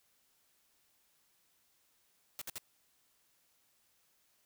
white noise bursts, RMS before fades -42 dBFS, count 3, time 2.39-2.581 s, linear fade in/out 0 ms, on 25 ms, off 58 ms, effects white hiss -73 dBFS RMS until 4.45 s

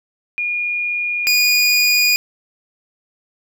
sine / 25% pulse tone pair in turn, 2432 / 2452 Hz, D#7 / D#7, -40 / -26 cents, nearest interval unison, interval 14 cents, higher second, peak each -18 / -8 dBFS, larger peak second, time 0.38-1.27 / 1.27-2.16 s, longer neither, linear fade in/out 0 ms, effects none

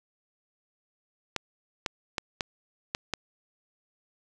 clicks, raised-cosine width 0.2 ms, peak -11 dBFS, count 6, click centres 1.363 / 1.862 / 2.182 / 2.408 / 2.949 / 3.137 s, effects none

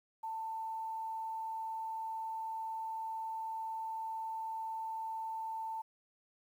sine tone with quantisation, 891 Hz, A5, 22 cents sharp, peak -37 dBFS, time 0.23-5.82 s, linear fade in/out 10 ms, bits 11, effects none

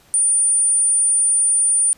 sine tone, 9290 Hz, D9, 20 cents flat, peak -13 dBFS, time 0.14-1.93 s, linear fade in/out 0 ms, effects pink hiss -52 dBFS RMS until 1.97 s + resampled to 32000 Hz

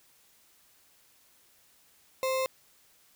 sine tone with sample-and-hold, 523.3 Hz, C5, in tune, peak -26 dBFS, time 2.23-2.46 s, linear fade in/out 0 ms, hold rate 1575 Hz, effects white hiss -63 dBFS RMS until 3.15 s

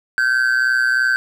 triangle tone with amplitude modulation, 1543 Hz, G6, 28 cents flat, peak -9 dBFS, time 0.18-1.16 s, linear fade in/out 0 ms, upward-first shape sine, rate 123 Hz, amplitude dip 70%, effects none

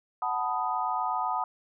sine chord, B dominant seventh, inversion second, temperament equal, 740 / 880 / 987.8 / 1244.5 Hz, F#5 / A5 / B5 / D#6, 0 / 0 / 0 / 0 cents, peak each -32 dBFS, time 0.22-1.44 s, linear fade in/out 2 ms, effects none

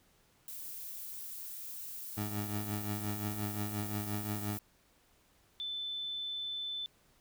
violet noise, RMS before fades -44 dBFS, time 0.48-4.59 s, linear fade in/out 0 ms
20% pulse tone with tremolo, 103.83 Hz, G#2, in tune, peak -28 dBFS, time 2.17-4.58 s, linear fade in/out 5 ms, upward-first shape triangle, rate 5.7 Hz, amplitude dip 65%
sine tone, 3520 Hz, A7, in tune, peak -36 dBFS, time 5.6-6.86 s, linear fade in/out 0 ms
effects pink hiss -68 dBFS RMS until 7.2 s

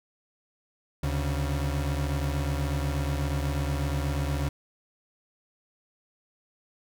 35% pulse tone pair together, 73.42 / 138.59 Hz, D2 / C#3, 0 / 0 cents, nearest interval major seventh, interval 1100 cents, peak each -26 / -29 dBFS, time 1.03-4.49 s, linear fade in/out 5 ms, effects none

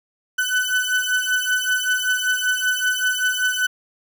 35% pulse beating tone pair, 1499 / 1504.2 Hz, F#6 / F#6, +22 / +28 cents, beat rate 5.2 Hz, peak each -20 dBFS, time 0.38-3.67 s, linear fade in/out 10 ms, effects none

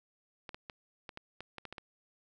clicks, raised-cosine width 0.3 ms, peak -27 dBFS, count 10, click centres 0.492 / 0.545 / 0.698 / 1.092 / 1.174 / 1.406 / 1.583 / 1.653 / 1.726 / 1.782 s, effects none

